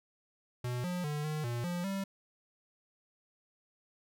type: tone with pitch steps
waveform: square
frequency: 123.3 / 178.8 / 148.7 / 153.1 / 119.4 / 175.7 / 195.1 Hz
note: B2 / F3 / D3 / D#3 / A#2 / F3 / G3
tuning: -2 / +41 / +22 / -28 / +42 / +11 / -8 cents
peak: -34 dBFS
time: 0.64-2.04 s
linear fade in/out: 5 ms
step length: 200 ms
effects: none